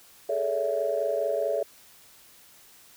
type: chord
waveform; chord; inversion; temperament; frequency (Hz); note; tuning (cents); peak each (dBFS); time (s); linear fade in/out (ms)
sine; A major seventh; third; equal with one note detuned; 415.3 / 440 / 568.6 / 659.3; G#4 / A4 / C#5 / E5; 0 / 0 / +44 / 0; -33 / -31 / -27 / -29; 0.29-1.63; 5
effects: tanh soft clip ceiling -14 dBFS + white hiss -54 dBFS RMS until 2.96 s